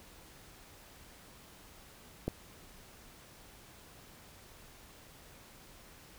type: click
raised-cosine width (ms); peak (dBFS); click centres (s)
2; -19; 2.28
effects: pink hiss -56 dBFS RMS until 6.18 s